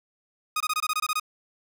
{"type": "tone bursts", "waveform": "sawtooth", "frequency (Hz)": 1244.5, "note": "D#6", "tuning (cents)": 0, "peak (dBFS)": -20, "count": 10, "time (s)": [0.56, 1.198], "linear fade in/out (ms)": 5, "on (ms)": 44, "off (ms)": 22, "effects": []}